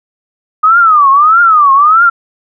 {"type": "tone with vibrato", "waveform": "sine", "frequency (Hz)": 1233, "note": "D#6", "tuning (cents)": -16, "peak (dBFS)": -3, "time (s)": [0.63, 2.1], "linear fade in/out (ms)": 10, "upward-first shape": "triangle", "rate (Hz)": 1.6, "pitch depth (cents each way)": 250, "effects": []}